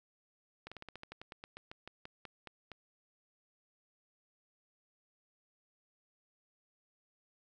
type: slowing click train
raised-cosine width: 0.3 ms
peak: -30 dBFS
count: 18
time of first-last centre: 0.67-2.717 s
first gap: 46 ms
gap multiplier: 1.11
effects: none